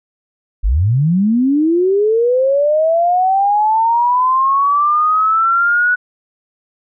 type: linear sweep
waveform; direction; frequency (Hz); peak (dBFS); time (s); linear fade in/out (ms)
sine; up; 40.15 to 1480; -10; 0.63-5.96; 20
effects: none